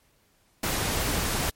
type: noise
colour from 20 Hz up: pink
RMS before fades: -27 dBFS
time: 0.63-1.5 s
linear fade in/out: 5 ms
effects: pink hiss -65 dBFS RMS until 1.55 s + MP3 64 kbps